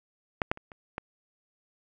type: clicks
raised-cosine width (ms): 0.5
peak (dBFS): -10 / -10 / -29 / -30 / -18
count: 5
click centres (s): 0.418 / 0.515 / 0.574 / 0.718 / 0.981
effects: none